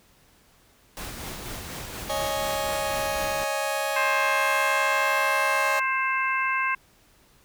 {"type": "noise with tremolo", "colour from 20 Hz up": "pink", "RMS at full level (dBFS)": -35, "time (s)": [0.97, 3.44], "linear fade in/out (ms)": 0, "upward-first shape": "sine", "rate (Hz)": 4.1, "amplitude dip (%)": 30}
{"type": "chord", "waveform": "sawtooth", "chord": "C# suspended second", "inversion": "none", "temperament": "just", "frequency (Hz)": [554.4, 623.7, 831.5], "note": ["C#5", "D#5", "G#5"], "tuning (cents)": [0, 4, 2], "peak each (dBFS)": -26, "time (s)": [2.09, 5.8], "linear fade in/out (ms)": 10}
{"type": "harmonic tone", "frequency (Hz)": 528, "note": "C5", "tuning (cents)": 16, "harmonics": [2, 3, 4, 5], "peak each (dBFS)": [-26, -28, -29, -30], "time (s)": [3.96, 6.75], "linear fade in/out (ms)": 5}
{"effects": ["pink hiss -59 dBFS RMS until 7.44 s"]}